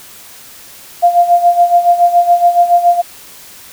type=tone with tremolo; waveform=sine; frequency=698 Hz; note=F5; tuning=1 cent flat; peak=-3 dBFS; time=1.02-3.02 s; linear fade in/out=20 ms; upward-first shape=sine; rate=7.1 Hz; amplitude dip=75%; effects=white hiss -36 dBFS RMS until 3.72 s